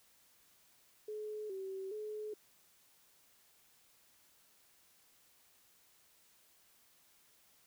sine tone with vibrato, 404.2 Hz, G#4, 47 cents flat, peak -40 dBFS, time 1.08-2.34 s, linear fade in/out 5 ms, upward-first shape square, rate 1.2 Hz, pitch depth 91 cents each way, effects white hiss -68 dBFS RMS until 7.66 s

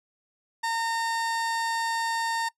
30% pulse tone, 915 Hz, A#5, 32 cents flat, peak -23 dBFS, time 0.63-2.49 s, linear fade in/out 10 ms, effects noise-tail reverb RT60 0.1 s tail -21 dB re dry + low-pass 10000 Hz 12 dB/octave

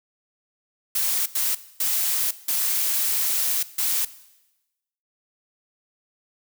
blue noise bursts at uneven times, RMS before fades -23 dBFS, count 5, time 0.95-1.26 / 1.35-1.55 / 1.8-2.31 / 2.48-3.63 / 3.78-4.05 s, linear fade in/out 5 ms, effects noise-tail reverb RT60 1.0 s tail -17 dB re dry

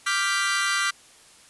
sawtooth chord, G dominant seventh, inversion second, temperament equal, 1174.7 / 1396.9 / 1568 / 1975.5 Hz, D6 / F6 / G6 / B6, 0 / 0 / 0 / 0 cents, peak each -24 dBFS, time 0.06-0.91 s, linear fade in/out 10 ms, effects white hiss -52 dBFS RMS until 1.49 s + resampled to 24000 Hz

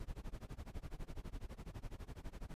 brown noise with tremolo, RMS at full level -44 dBFS, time 0-2.54 s, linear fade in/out 0 ms, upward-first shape sine, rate 12 Hz, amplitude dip 95%, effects resampled to 32000 Hz

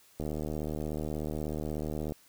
click train, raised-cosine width 2 ms, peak -22 dBFS, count 148, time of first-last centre 0.2-2.122 s, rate 76.5 Hz, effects white hiss -61 dBFS RMS until 2.28 s

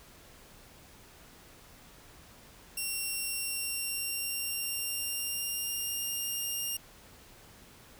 5% pulse tone with pitch glide, 2742 to 2811 Hz, F7 to F7, -32 to +11 cents, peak -24 dBFS, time 2.77-6.77 s, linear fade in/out 5 ms, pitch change +43 cents, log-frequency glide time 3.22-6.04 s, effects pink hiss -55 dBFS RMS until 7.99 s

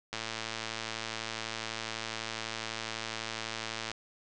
click train, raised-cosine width 0.2 ms, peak -18 dBFS, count 425, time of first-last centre 0.13-3.916 s, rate 112 Hz, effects resampled to 22050 Hz

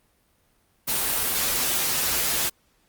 white noise with comb filter, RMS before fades -24 dBFS, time 0.87-2.5 s, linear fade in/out 20 ms, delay 9.7 ms, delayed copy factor -0.8, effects pink hiss -65 dBFS RMS until 2.88 s + Opus 32 kbps

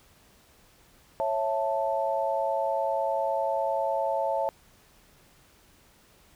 sine chord, A major, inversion first, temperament just, 550 / 660 / 880 Hz, C#5 / E5 / A5, -14 / +2 / 0 cents, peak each -29 dBFS, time 1.2-4.49 s, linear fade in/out 0 ms, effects pink hiss -59 dBFS RMS until 6.35 s

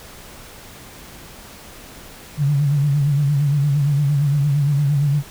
sine tone with vibrato, 143.4 Hz, D3, 41 cents flat, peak -14 dBFS, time 2.37-5.23 s, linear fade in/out 50 ms, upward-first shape sine, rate 8.7 Hz, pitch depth 74 cents each way, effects pink hiss -40 dBFS RMS until 5.3 s

